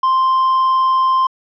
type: tone with hard clipping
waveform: sine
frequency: 1046.5 Hz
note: C6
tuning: in tune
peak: -12 dBFS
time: 0.03-1.27 s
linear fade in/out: 5 ms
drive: 2 dB
effects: resampled to 16000 Hz